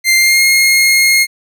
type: tone with pitch glide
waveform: sawtooth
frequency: 2093 to 2144 Hz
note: C7 to C7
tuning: 0 to +42 cents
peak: -4 dBFS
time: 0.04-1.27 s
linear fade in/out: 50 ms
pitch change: +42 cents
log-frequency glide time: 0.17-0.44 s
effects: none